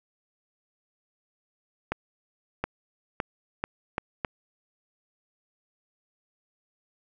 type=accelerating click train; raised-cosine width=0.5 ms; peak=-12 dBFS; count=6; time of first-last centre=1.92-4.248 s; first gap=720 ms; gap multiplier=0.78; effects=none